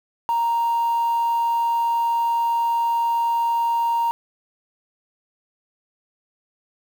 sine tone, 932.3 Hz, A#5, in tune, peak -16 dBFS, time 0.29-4.11 s, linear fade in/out 0 ms, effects tanh soft clip ceiling -16 dBFS + 7-bit

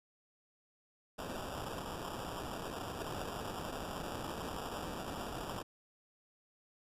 blue noise with sample-and-hold, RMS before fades -42 dBFS, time 1.18-5.63 s, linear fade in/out 10 ms, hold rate 2100 Hz, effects resampled to 32000 Hz

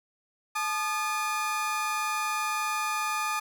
30% pulse tone pair together, 862 / 1220.2 Hz, A5 / D#6, -36 / -34 cents, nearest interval tritone, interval 602 cents, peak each -30 / -26 dBFS, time 0.55-3.4 s, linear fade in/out 10 ms, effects none

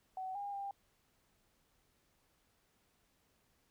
sine tone with pitch steps, 753 / 808 / 796 Hz, F#5 / G#5 / G5, +30 / -48 / +26 cents, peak -39 dBFS, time 0.17-0.71 s, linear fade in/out 2 ms, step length 180 ms, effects pink hiss -75 dBFS RMS until 3.7 s

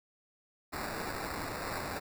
violet noise with sample-and-hold, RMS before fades -38 dBFS, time 0.72-2 s, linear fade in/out 20 ms, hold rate 3150 Hz, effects none

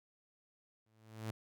sawtooth tone with exponential growth, 110 Hz, A2, in tune, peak -33 dBFS, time 0.86-1.31 s, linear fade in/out 5 ms, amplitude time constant 97 ms, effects none

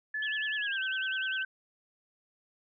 sine tone with pitch glide, 1728 to 1539.5 Hz, A6 to G6, -32 to -32 cents, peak -31 dBFS, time 0.14-1.45 s, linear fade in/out 5 ms, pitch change -200 cents, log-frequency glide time 0.56-0.81 s
sine tone with vibrato, 2960 Hz, F#7, in tune, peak -35 dBFS, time 0.22-1.43 s, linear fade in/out 5 ms, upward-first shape sine, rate 10 Hz, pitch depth 230 cents each way
effects none

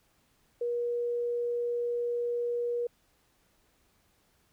sine tone, 478.5 Hz, A#4, 45 cents sharp, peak -28 dBFS, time 0.61-2.87 s, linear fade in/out 5 ms, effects pink hiss -69 dBFS RMS until 4.52 s

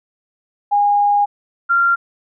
sine tone pair in turn, 818 / 1383.7 Hz, G#5 / F6, -26 / -16 cents, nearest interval major sixth, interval 910 cents, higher second, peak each -11 / -11 dBFS, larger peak neither, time 0.71-1.26 / 1.69-1.96 s, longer first, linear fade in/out 20 ms, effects none

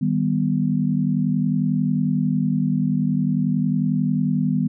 sine chord, Eb augmented, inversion none, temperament equal, 155.56 / 196 / 246.9 Hz, Eb3 / G3 / B3, 0 / 0 / 0 cents, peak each -22 dBFS, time 0.01-4.68 s, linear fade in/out 10 ms, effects none

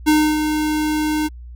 square tone with ADSR envelope, 305.6 Hz, D#4, 31 cents flat, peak -11 dBFS, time 0.06-1.29 s, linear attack 23 ms, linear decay 280 ms, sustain -7 dB, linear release 28 ms, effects added 60 Hz sine -33 dBFS peak until 1.55 s

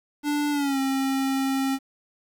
square tone with pitch glide, 293.2 to 268.9 Hz, D4 to C4, -3 to +47 cents, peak -23 dBFS, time 0.23-1.79 s, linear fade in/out 50 ms, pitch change -150 cents, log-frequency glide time 0.51-0.79 s, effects 9-bit

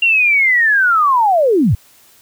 sine linear sweep, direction down, 2794 to 72.2 Hz, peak -9 dBFS, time 0.02-1.75 s, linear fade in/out 5 ms, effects white hiss -48 dBFS RMS until 2.21 s

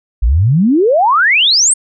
sine exponential sweep, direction up, 49.9 to 8880 Hz, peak -7 dBFS, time 0.22-1.74 s, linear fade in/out 10 ms, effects none

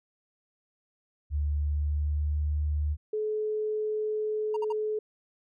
sine tone with pitch glide, 73.42 to 74.7 Hz, D2 to D2, 0 to +30 cents, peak -25 dBFS, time 1.3-2.97 s, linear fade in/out 50 ms, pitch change +30 cents, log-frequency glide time 1.53-2.44 s
sine tone, 428.6 Hz, A4, 45 cents flat, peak -27 dBFS, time 3.13-4.99 s, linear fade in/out 5 ms
triangle tone bursts, 932.3 Hz, A#5, in tune, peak -30 dBFS, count 3, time 4.54-4.725 s, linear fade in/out 5 ms, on 25 ms, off 55 ms
effects none

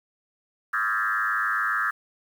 sine tone with frequency modulation, 1480 Hz, F#6, in tune, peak -22 dBFS, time 0.73-1.91 s, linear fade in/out 10 ms, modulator 107 Hz, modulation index 2.7, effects 8-bit

